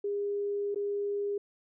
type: tone with dropouts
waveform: sine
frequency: 406.2 Hz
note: G#4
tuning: 38 cents flat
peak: -29 dBFS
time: 0.04-1.38 s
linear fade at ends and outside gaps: 5 ms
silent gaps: 0.746-0.758 s
effects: none